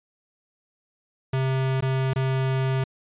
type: tone with dropouts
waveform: square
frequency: 132.3 Hz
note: C3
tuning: 20 cents sharp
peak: -22 dBFS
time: 1.33-2.84 s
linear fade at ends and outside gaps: 5 ms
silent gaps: 1.808-1.823 / 2.135-2.159 s
effects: resampled to 8000 Hz